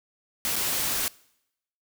white noise with dropouts, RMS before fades -27 dBFS, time 0.45-1.08 s, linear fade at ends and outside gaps 0 ms, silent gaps 0.557-0.563 s, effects noise-tail reverb RT60 0.8 s tail -23 dB re dry

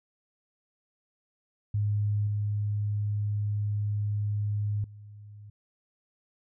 sine tone with level steps, 103.83 Hz, G#2, in tune, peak -24 / -26 / -44 dBFS, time 1.74-5.5 s, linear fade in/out 5 ms, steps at 2.27 / 4.84 s, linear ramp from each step 2 ms, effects none

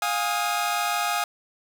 sawtooth tone cluster, 706 / 820 / 1253 Hz, F5 / G#5 / D#6, +19 / -22 / +12 cents, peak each -24 dBFS, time 0.02-1.24 s, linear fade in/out 2 ms, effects none

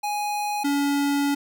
square tone pair in turn, 830.6 / 283.7 Hz, G#5 / C#4, 0 / +40 cents, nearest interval octave + perfect fifth, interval 1860 cents, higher first, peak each -25 / -21 dBFS, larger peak second, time 0.03-0.64 / 0.64-1.35 s, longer second, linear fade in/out 10 ms, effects none

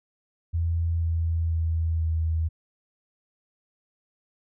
sine tone with pitch steps, 83.6 / 82.64 / 81.69 / 80.75 Hz, E2 / E2 / E2 / E2, +25 / +5 / -15 / -35 cents, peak -22 dBFS, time 0.53-2.49 s, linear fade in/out 20 ms, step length 490 ms, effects none

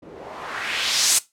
blue noise with low-pass filter sweep, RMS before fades -24 dBFS, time 0.02-1.19 s, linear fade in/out 10 ms, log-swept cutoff 320 to 8700 Hz, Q 1.6, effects noise-tail reverb RT60 0.2 s tail -18 dB re dry

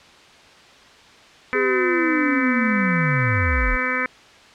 harmonic tone, 254.4 Hz, C4, 48 cents flat, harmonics 1 / 2 / 4 / 5 / 6 / 7 / 8 / 9, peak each -30 / -30 / -32 / -28 / -28 / -26 / -27 / -27 dBFS, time 1.53-4.06 s, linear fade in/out 0 ms
sine linear sweep, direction down, 415.3 to 32.7 Hz, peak -19 dBFS, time 1.54-3.77 s, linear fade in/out 20 ms
effects white hiss -47 dBFS RMS until 4.54 s + low-pass 4000 Hz 12 dB/octave

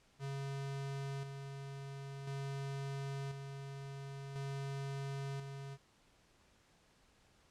square tone with tremolo, 137.9 Hz, C#3, 9 cents flat, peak -40 dBFS, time 0.19-5.78 s, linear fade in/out 50 ms, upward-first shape square, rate 0.48 Hz, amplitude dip 45%, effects pink hiss -69 dBFS RMS until 7.5 s + low-pass 8000 Hz 12 dB/octave

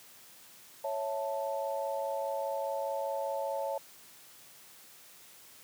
sine chord, A major, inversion first, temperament equal, 554.4 / 659.3 / 880 Hz, C#5 / E5 / A5, 0 / 0 / 0 cents, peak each -34 / -38 / -37 dBFS, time 0.84-3.78 s, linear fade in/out 5 ms, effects white hiss -55 dBFS RMS until 5.63 s + high-pass 100 Hz 12 dB/octave

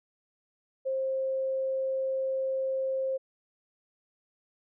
sine tone, 530 Hz, C5, 22 cents sharp, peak -27 dBFS, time 0.85-3.18 s, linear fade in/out 20 ms, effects none

